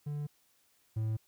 triangle tone pair in turn, 146.83 / 110 Hz, D3 / A2, 0 / 0 cents, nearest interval perfect fourth, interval 500 cents, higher first, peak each -32 / -28 dBFS, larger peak second, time 0.06-0.27 / 0.96-1.17 s, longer neither, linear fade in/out 10 ms, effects white hiss -70 dBFS RMS until 1.27 s

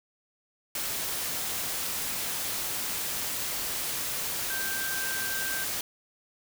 sine tone in noise, 1568 Hz, G6, in tune, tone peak -33 dBFS, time 4.5-5.64 s, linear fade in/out 2 ms, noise white, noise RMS -32 dBFS, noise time 0.75-5.81 s, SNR -4 dB, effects none

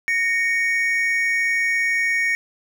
triangle tone pair together, 1854 / 2237 Hz, A#6 / C#7, -10 / +15 cents, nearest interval minor third, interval 325 cents, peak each -19 dBFS, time 0.08-2.35 s, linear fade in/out 0 ms, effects none

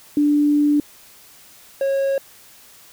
sine / triangle tone pair in turn, 293.5 / 546.7 Hz, D4 / C#5, -1 / -24 cents, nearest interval major seventh, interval 1077 cents, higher second, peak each -13 / -15 dBFS, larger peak first, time 0.17-0.8 / 1.81-2.18 s, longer first, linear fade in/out 2 ms, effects white hiss -47 dBFS RMS until 2.92 s

